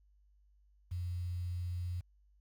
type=tone with quantisation; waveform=sine; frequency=88.5 Hz; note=F2; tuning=23 cents sharp; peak=-35 dBFS; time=0.91-2.01 s; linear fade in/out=10 ms; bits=10; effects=added 50 Hz sine -64 dBFS peak until 2.4 s